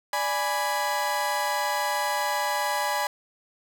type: chord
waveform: 30% pulse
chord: G# diminished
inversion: second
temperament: equal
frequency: 587.3 / 830.6 / 987.8 Hz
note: D5 / G#5 / B5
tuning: 0 / 0 / 0 cents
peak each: -29 / -25 / -26 dBFS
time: 0.13-3.07 s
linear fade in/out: 2 ms
effects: none